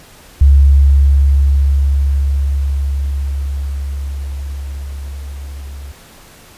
sine tone with level ramp, 69.5 Hz, C#2, 5 cents sharp, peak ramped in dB -3 to -26 dBFS, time 0.41-5.92 s, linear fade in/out 5 ms, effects pink hiss -41 dBFS RMS until 6.57 s + resampled to 32000 Hz

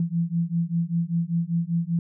sine beating tone pair, 166.3 / 171.4 Hz, E3 / F3, +16 / -32 cents, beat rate 5.1 Hz, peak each -25 dBFS, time 0-1.99 s, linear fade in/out 2 ms, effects none

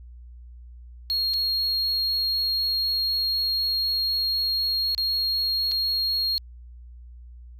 sine tone with dropouts, 4276 Hz, C8, 37 cents sharp, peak -19 dBFS, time 1.1-6.38 s, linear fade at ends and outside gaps 0 ms, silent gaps 1.336-1.34 / 4.948-4.979 / 5.714-5.718 s, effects tanh soft clip ceiling -21 dBFS + added 60 Hz sine -41 dBFS peak until 7.59 s

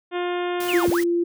harmonic tone, 354.3 Hz, F4, 25 cents sharp, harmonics 1 / 2 / 3 / 4 / 5 / 6 / 7 / 8 / 9 / 10, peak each -24 / -30 / -34 / -36 / -38 / -40 / -41 / -42 / -43 / -44 dBFS, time 0.11-0.89 s, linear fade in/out 50 ms
white noise, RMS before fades -35 dBFS, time 0.6-1.04 s, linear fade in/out 5 ms
triangle linear two-way sweep, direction down then up, 3120 to 34.65 to 2166 Hz, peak -23 dBFS, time 0.68-1.01 s, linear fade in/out 10 ms, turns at 0.89 s
sine tone, 344.4 Hz, F4, 24 cents flat, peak -18 dBFS, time 0.73-1.24 s, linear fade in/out 10 ms
effects none

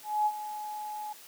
sine tone with ADSR envelope, 845 Hz, G#5, 30 cents sharp, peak -22 dBFS, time 0.03-1.13 s, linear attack 230 ms, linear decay 52 ms, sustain -13 dB, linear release 7 ms, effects white hiss -51 dBFS RMS until 1.27 s + high-pass 200 Hz 12 dB/octave

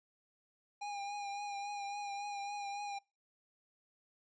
square tone with vibrato, 811 Hz, G#5, 41 cents flat, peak -40 dBFS, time 0.81-2.99 s, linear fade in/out 10 ms, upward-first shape triangle, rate 3.6 Hz, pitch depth 34 cents each way, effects noise-tail reverb RT60 0.3 s tail -26 dB re dry + resampled to 16000 Hz

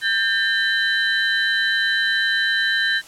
sine tone cluster, 1590 / 1802 / 3077 / 3977 Hz, G6 / A6 / G7 / B7, +24 / +41 / -33 / +11 cents, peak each -21 / -21 / -27 / -25 dBFS, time 0.01-3.02 s, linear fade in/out 50 ms, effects white hiss -44 dBFS RMS until 3.07 s + low-pass 10000 Hz 12 dB/octave

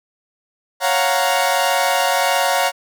sawtooth chord, Gb major seventh, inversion second, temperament equal, 554.4 / 698.5 / 740 / 932.3 Hz, Db5 / F5 / Gb5 / Bb5, 0 / 0 / 0 / 0 cents, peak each -17 dBFS, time 0.8-2.72 s, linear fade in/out 50 ms, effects none

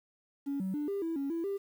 triangle tone with pitch steps, 280.2 / 189.8 / 295 / 398.7 / 329.3 / 277.7 / 333.1 / 396.6 Hz, C#4 / F#3 / D4 / G4 / E4 / C#4 / E4 / G4, +19 / +44 / +8 / +29 / -2 / +3 / +18 / +20 cents, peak -28 dBFS, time 0.46-1.58 s, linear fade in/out 20 ms, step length 140 ms, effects tanh soft clip ceiling -28 dBFS + 10-bit

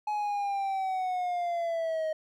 triangle linear sweep, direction down, 847 to 624 Hz, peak -26 dBFS, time 0.07-2.13 s, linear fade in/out 5 ms, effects none

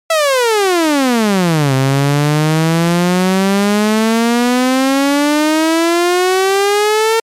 sawtooth exponential two-way sweep, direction down then up, 668 to 131.4 to 455.2 Hz, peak -6 dBFS, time 0.1-7.2 s, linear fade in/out 5 ms, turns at 1.74 s, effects low-pass 12000 Hz 12 dB/octave + MP3 96 kbps

